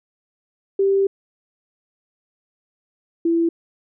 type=tone pair in turn; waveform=sine; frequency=392 / 334.2 Hz; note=G4 / E4; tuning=0 / +24 cents; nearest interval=minor third; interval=276 cents; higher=first; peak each=-14 / -15 dBFS; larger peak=first; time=0.79-1.07 / 3.25-3.49 s; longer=first; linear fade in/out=5 ms; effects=none